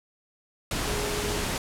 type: tone in noise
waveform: sine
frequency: 415.3 Hz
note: G#4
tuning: in tune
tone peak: -33 dBFS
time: 0.87-1.44 s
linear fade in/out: 2 ms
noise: pink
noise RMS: -29 dBFS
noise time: 0.71-1.58 s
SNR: -7 dB
effects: low-pass 11000 Hz 12 dB/octave